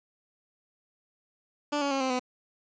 15% pulse tone with pitch steps, 292.7 / 281.9 / 271.5 / 261.5 / 251.9 Hz, D4 / C#4 / C#4 / C4 / B3, -6 / +29 / -36 / -1 / +34 cents, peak -20 dBFS, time 1.72-2.195 s, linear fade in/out 10 ms, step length 95 ms, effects resampled to 16000 Hz + 9-bit

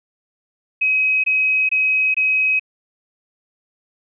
sine tone bursts, 2538 Hz, D#7, 34 cents sharp, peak -14 dBFS, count 4, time 0.81-2.596 s, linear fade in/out 10 ms, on 430 ms, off 22 ms, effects none

